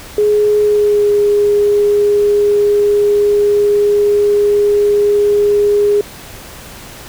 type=tone with pitch glide; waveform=sine; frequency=418.8 to 411.6 Hz; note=G#4 to G#4; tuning=+15 to -16 cents; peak=-8 dBFS; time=0.18-6.01 s; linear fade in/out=2 ms; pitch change=-31 cents; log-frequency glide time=0.62-1.12 s; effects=pink hiss -33 dBFS RMS until 7.08 s